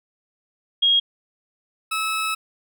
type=tone pair in turn; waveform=sine / 20% pulse; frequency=3271 / 1298.1 Hz; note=G#7 / E6; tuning=-27 / -27 cents; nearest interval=octave + major third; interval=1600 cents; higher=first; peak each=-14 / -17 dBFS; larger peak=first; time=0.82-1 / 1.91-2.35 s; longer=second; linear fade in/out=10 ms; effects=none